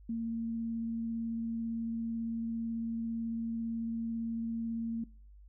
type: tone with vibrato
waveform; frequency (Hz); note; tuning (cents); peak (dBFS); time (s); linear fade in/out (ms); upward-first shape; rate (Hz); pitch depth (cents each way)
sine; 228.6; A#3; -34; -32; 0.09-5.04; 5; triangle; 18; 10
effects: noise-tail reverb RT60 0.5 s tail -23 dB re dry + added 50 Hz sine -52 dBFS peak until 5.48 s